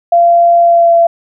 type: tone with pitch glide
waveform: sine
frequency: 687 to 677.5 Hz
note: F5 to E5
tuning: -29 to +47 cents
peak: -4 dBFS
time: 0.12-1.07 s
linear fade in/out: 5 ms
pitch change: -24 cents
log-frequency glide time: 0.61-0.94 s
effects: none